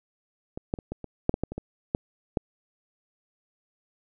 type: clicks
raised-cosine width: 2 ms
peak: -21 / -12 / -25 / -19 / -23 / -6 / -12 / -13 / -22 / -19 / -10 / -10 dBFS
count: 12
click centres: 0.575 / 0.739 / 0.788 / 0.92 / 1.043 / 1.294 / 1.341 / 1.436 / 1.52 / 1.58 / 1.949 / 2.372 s
effects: none